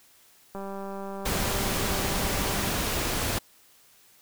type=click train; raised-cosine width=1 ms; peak=-24 dBFS; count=420; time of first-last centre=0.55-2.688 s; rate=196 Hz
type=noise; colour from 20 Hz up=pink; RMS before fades=-28 dBFS; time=1.25-3.39 s; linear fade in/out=10 ms
effects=white hiss -58 dBFS RMS until 4.21 s